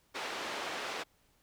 pink band-pass noise, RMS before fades -39 dBFS, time 0.14-1.04 s, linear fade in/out 20 ms, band 460 to 4200 Hz, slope 12 dB/octave, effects pink hiss -70 dBFS RMS until 1.42 s

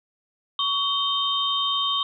sine tone cluster, 1128 / 3126 / 3678 Hz, C#6 / G7 / A#7, +30 / -6 / -24 cents, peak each -26 / -25 / -26 dBFS, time 0.59-2.03 s, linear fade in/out 2 ms, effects none

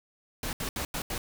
pink noise bursts at uneven times, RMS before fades -33 dBFS, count 5, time 0.43-0.53 / 0.6-0.69 / 0.76-0.85 / 0.94-1.02 / 1.1-1.18 s, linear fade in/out 2 ms, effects none

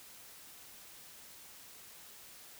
silence, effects white hiss -54 dBFS RMS until 2.59 s

